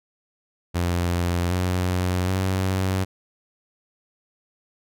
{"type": "tone with pitch steps", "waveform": "sawtooth", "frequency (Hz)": [87.31, 90.81, 94.45], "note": ["F2", "F#2", "F#2"], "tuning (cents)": [0, -32, 36], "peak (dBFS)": -17, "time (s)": [0.74, 3.05], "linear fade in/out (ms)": 20, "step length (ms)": 770, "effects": []}